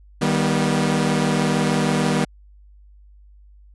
sawtooth chord, Eb augmented, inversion none, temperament equal with one note detuned, 155.56 / 196 / 242.4 Hz, Eb3 / G3 / B3, 0 / 0 / -32 cents, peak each -18 dBFS, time 0.21-2.25 s, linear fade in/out 10 ms, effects added 50 Hz sine -45 dBFS peak until 3.74 s + resampled to 24000 Hz

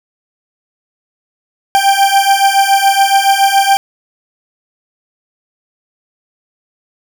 40% pulse beating tone pair, 784 / 791.1 Hz, G5 / G5, 0 / +16 cents, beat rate 7.1 Hz, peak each -10 dBFS, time 1.75-3.77 s, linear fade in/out 0 ms, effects none

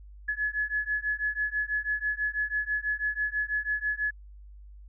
sine beating tone pair, 1700 / 1706.1 Hz, G#6 / G#6, +40 / +46 cents, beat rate 6.1 Hz, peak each -30 dBFS, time 0.28-4.11 s, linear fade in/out 10 ms, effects added 50 Hz sine -45 dBFS peak until 4.88 s

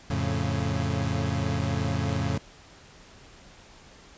30% pulse chord, F augmented, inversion none, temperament equal, 87.31 / 110 / 138.59 Hz, F2 / A2 / C#3, 0 / 0 / 0 cents, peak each -27 dBFS, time 0.1-2.38 s, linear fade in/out 5 ms, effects pink hiss -51 dBFS RMS until 4.17 s + resampled to 16000 Hz

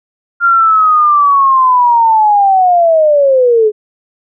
sine linear sweep, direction down, 1400 to 415.3 Hz, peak -5 dBFS, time 0.4-3.72 s, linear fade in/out 50 ms, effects none

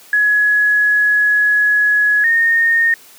sine tone pair in turn, 1684 / 1839.5 Hz, G#6 / A#6, +24 / -24 cents, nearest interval major second, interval 152 cents, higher second, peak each -10 dBFS, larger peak neither, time 0.13-2.24 / 2.24-2.94 s, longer first, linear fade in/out 2 ms, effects white hiss -43 dBFS RMS until 3.18 s + high-pass 150 Hz 12 dB/octave

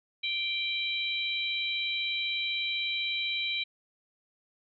harmonic tone, 784 Hz, G5, in tune, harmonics 3 / 4 / 5, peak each -32 / -35 / -33 dBFS, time 0.23-3.64 s, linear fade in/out 10 ms, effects none

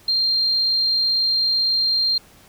triangle tone, 4186 Hz, C8, in tune, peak -13 dBFS, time 0.08-2.18 s, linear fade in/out 5 ms, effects tanh soft clip ceiling -15 dBFS + pink hiss -50 dBFS RMS until 2.48 s

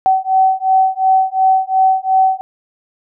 sine beating tone pair, 759 / 761.8 Hz, F#5 / G5, +44 / -50 cents, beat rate 2.8 Hz, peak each -13 dBFS, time 0.06-2.41 s, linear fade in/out 0 ms, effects none

